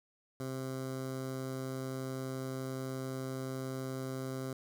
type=tone with notch filter; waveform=15% pulse; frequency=131.6 Hz; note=C3; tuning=10 cents sharp; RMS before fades=-39 dBFS; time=0.4-4.53 s; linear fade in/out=2 ms; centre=2600 Hz; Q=0.97; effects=none